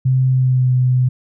sine tone with pitch glide, 130 to 126.88 Hz, C3 to B2, -11 to +47 cents, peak -11 dBFS, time 0.05-1.09 s, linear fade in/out 10 ms, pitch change -42 cents, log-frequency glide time 0.28-0.72 s, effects none

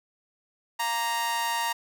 sawtooth tone with amplitude modulation, 932.3 Hz, A#5, in tune, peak -19 dBFS, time 0.79-1.73 s, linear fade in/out 10 ms, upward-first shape sine, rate 237 Hz, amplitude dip 65%, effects none

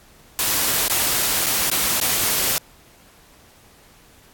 white noise with dropouts, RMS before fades -20 dBFS, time 0.39-2.58 s, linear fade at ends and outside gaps 0 ms, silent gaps 0.881-0.898 / 1.461-1.466 / 1.699-1.715 / 2-2.013 s, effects pink hiss -51 dBFS RMS until 4.33 s + AAC 64 kbps

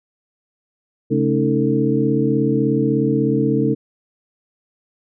sine tone cluster, 136.4 / 216.8 / 279.9 / 316.3 / 448 Hz, C#3 / A3 / C#4 / D#4 / A4, -28 / -25 / +17 / +29 / +31 cents, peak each -21 dBFS, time 1.1-3.75 s, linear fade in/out 20 ms, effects none

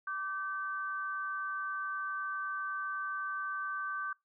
sine tone pair together, 1168 / 1540.3 Hz, D6 / G6, -10 / -31 cents, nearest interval perfect fourth, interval 479 cents, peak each -37 / -37 dBFS, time 0.07-4.13 s, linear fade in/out 5 ms, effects noise-tail reverb RT60 0.2 s tail -24 dB re dry

